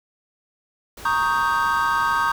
pink noise, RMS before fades -39 dBFS, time 0.97-2.32 s, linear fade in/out 5 ms
triangle chord, Eb dominant seventh, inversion second, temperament equal, 932.3 / 1108.7 / 1244.5 / 1568 Hz, Bb5 / Db6 / Eb6 / G6, 0 / 0 / 0 / 0 cents, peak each -22 dBFS, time 1.05-2.32 s, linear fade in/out 5 ms
effects none

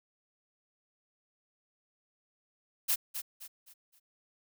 blue noise with echo, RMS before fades -28 dBFS, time 2.88-2.96 s, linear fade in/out 20 ms, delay 260 ms, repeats 4, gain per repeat -9 dB, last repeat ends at 4 s, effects none

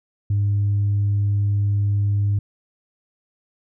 sine tone, 101.6 Hz, G#2, 38 cents flat, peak -15 dBFS, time 0.3-2.39 s, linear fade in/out 5 ms, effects tanh soft clip ceiling -14 dBFS

